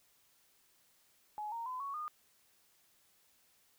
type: tone with pitch steps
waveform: sine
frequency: 844 / 925.7 / 1015.4 / 1113.7 / 1221.5 Hz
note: G#5 / A#5 / B5 / C#6 / D#6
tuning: +28 / -12 / +48 / +8 / -32 cents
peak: -38 dBFS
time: 1.38-2.08 s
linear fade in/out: 0 ms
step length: 140 ms
effects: white hiss -70 dBFS RMS until 3.78 s